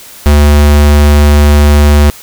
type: tone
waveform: square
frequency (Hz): 73.42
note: D2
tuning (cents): 0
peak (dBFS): -3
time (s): 0.26-2.1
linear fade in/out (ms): 0
effects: white hiss -32 dBFS RMS until 2.22 s